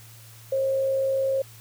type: tone with frequency modulation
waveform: sine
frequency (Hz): 537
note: C5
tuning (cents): +45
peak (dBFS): -21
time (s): 0.52-1.42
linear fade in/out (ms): 5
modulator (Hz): 60.5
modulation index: 0.21
effects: added 113 Hz sine -47 dBFS peak until 1.6 s + white hiss -50 dBFS RMS until 1.6 s